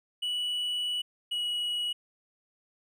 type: tone pair in turn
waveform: triangle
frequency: 2947 / 2917 Hz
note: F#7 / F#7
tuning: -8 / -25 cents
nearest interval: unison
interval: 17 cents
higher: first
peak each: -27 dBFS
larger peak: neither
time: 0.22-1.02 / 1.31-1.93 s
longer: first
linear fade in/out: 10 ms
effects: none